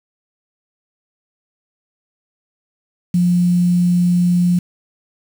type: tone with quantisation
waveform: sine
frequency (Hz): 176.6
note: F3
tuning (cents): +20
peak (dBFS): -11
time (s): 3.14-4.59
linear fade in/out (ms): 5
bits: 6
effects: none